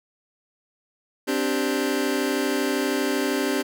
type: chord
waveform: sawtooth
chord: C suspended second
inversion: none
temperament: just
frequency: 261.6 / 294.3 / 392.4 Hz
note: C4 / D4 / G4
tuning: 0 / +4 / +2 cents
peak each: -22 dBFS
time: 1.27-3.63 s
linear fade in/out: 20 ms
effects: none